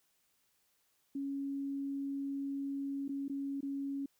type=tone with dropouts; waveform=sine; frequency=277.2 Hz; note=C#4; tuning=in tune; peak=-35 dBFS; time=1.15-4.06 s; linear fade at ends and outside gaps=5 ms; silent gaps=3.081-3.091 / 3.282-3.296 / 3.608-3.628 s; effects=white hiss -75 dBFS RMS until 4.19 s